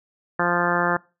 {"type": "harmonic tone", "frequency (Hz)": 174.61, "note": "F3", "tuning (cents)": 0, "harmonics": [1, 2, 3, 4, 5, 6, 7, 8, 9, 10], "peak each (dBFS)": [-28, -28, -28, -28, -28, -28, -28, -28, -28, -28], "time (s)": [0.39, 0.97], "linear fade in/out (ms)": 5, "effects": ["noise-tail reverb RT60 0.3 s tail -23 dB re dry"]}